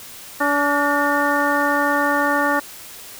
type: harmonic tone with a mistuned harmonic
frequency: 287.6 Hz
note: D4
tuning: 36 cents flat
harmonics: 1 / 2 / 3 / 4 / 5 / 6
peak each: -23 / -23 / -23 / -23 / -23 / -23 dBFS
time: 0.4-2.6 s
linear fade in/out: 10 ms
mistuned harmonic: 6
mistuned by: +80 cents
effects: white hiss -38 dBFS RMS until 3.19 s